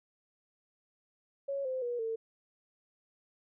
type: tone with pitch steps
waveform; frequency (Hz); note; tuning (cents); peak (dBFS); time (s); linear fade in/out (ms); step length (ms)
sine; 554.4 / 517.3 / 482.6 / 450.3; C#5 / C5 / B4 / A4; 0 / -20 / -40 / +40; -32; 1.48-2.16; 10; 170
effects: none